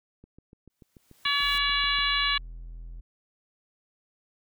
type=click train; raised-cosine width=3 ms; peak=-37 dBFS; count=13; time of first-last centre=0.24-1.987 s; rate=6.87 Hz
type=noise with exponential growth; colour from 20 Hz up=white; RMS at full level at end=-43 dBFS; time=0.7-1.58 s; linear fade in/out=1 ms; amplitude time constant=190 ms
type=harmonic tone; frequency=569 Hz; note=C#5; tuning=45 cents sharp; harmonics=2 / 3 / 4 / 5 / 6 / 7; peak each=-30 / -30 / -30 / -30 / -30 / -30 dBFS; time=1.25-2.38 s; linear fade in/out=5 ms
type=tone; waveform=triangle; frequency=41.7 Hz; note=E1; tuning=21 cents sharp; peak=-36 dBFS; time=1.42-3.01 s; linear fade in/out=10 ms
effects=none